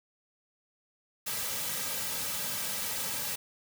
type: noise with comb filter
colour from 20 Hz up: white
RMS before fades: -34 dBFS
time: 1.26-3.36 s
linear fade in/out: 10 ms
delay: 2.8 ms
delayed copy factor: -0.75
effects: none